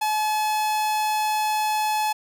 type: tone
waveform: 45% pulse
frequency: 856 Hz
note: A5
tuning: 48 cents flat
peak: -21 dBFS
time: 0.01-2.13 s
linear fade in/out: 10 ms
effects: none